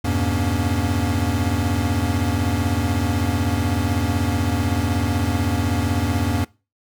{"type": "tone cluster", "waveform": "square", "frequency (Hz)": [84.7, 100.7, 125.9, 236.6, 281.2], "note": ["E2", "G2", "B2", "A#3", "C#4"], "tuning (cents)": [48, 47, 34, 26, 25], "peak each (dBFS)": [-24, -24, -32, -27, -27], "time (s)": [0.04, 6.45], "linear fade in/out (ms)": 10, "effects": ["noise-tail reverb RT60 0.3 s tail -22 dB re dry"]}